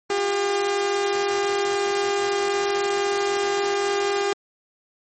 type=tone pair together; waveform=sawtooth; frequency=358.1 / 401.9 Hz; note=F4 / G4; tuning=+43 / +43 cents; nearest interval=major second; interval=200 cents; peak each=-26 / -17 dBFS; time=0.1-4.33 s; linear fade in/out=2 ms; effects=MP3 32 kbps